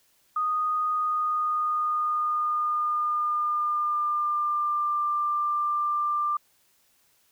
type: tone with pitch glide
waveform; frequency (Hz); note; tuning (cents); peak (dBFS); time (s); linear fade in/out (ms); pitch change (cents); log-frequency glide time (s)
sine; 1239 to 1187.8; D#6 to D6; -8 to +19; -23; 0.36-6.37; 5; -73; 0.87-5.02
effects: white hiss -65 dBFS RMS until 7.31 s